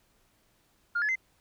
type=tone with pitch steps; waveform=sine; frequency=1412 / 1708.5 / 2067 Hz; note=F6 / G#6 / C7; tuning=+19 / +49 / -22 cents; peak=-24 dBFS; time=0.95-1.157 s; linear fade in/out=10 ms; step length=69 ms; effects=tanh soft clip ceiling -22 dBFS + pink hiss -68 dBFS RMS until 1.4 s